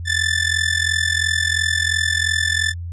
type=tone with amplitude modulation; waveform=sawtooth; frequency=1760 Hz; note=A6; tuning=in tune; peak=-10 dBFS; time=0.05-2.74 s; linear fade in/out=50 ms; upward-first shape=sine; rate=42.9 Hz; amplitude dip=85%; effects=added 86 Hz sine -26 dBFS peak until 2.92 s + resampled to 22050 Hz